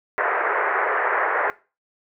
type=band-pass noise; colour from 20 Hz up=white; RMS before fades=-22 dBFS; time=0.18-1.5 s; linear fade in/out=0 ms; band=390 to 1900 Hz; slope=48 dB/octave; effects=noise-tail reverb RT60 0.3 s tail -19 dB re dry